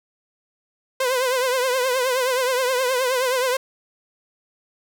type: tone with vibrato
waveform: sawtooth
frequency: 510 Hz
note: C5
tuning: 44 cents flat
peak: -15 dBFS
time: 1-3.57 s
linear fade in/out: 5 ms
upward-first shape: triangle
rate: 9.5 Hz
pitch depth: 95 cents each way
effects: none